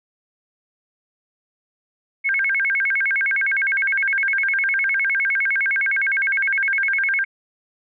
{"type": "tone with vibrato", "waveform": "sine", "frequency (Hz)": 1864.7, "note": "A#6", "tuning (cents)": 0, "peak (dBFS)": -17, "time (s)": [2.24, 7.25], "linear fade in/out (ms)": 20, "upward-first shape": "square", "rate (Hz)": 9.8, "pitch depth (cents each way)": 280, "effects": []}